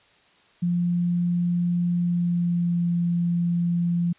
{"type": "tone with pitch glide", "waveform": "sine", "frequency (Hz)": [174.61, 172.5], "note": ["F3", "F3"], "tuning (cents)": [0, -21], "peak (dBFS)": -20, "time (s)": [0.62, 4.13], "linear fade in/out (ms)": 10, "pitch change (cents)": -21, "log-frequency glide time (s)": [1.95, 2.89], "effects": ["white hiss -58 dBFS RMS until 4.18 s", "resampled to 8000 Hz"]}